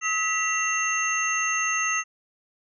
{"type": "tone cluster", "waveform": "sine", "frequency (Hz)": [1279, 1965, 2734, 6350], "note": ["D#6", "B6", "F7", "G8"], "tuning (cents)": [47, -9, -37, 21], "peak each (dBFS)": -28, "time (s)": [0.01, 2.04], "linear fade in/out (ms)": 50, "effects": []}